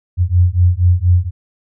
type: beating tone pair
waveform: sine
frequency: 87.1 / 91.3 Hz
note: F2 / F#2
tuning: -4 / -23 cents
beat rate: 4.2 Hz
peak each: -12 dBFS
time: 0.17-1.31 s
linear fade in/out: 50 ms
effects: none